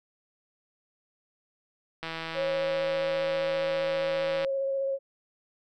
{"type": "click train", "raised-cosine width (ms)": 0.3, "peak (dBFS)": -19, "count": 395, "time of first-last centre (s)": [2.03, 4.447], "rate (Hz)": 163}
{"type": "tone with vibrato", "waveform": "sine", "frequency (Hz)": 544, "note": "C#5", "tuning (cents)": -33, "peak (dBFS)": -26, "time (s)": [2.34, 4.99], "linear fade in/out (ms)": 50, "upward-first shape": "square", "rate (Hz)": 15, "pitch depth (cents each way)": 12}
{"effects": []}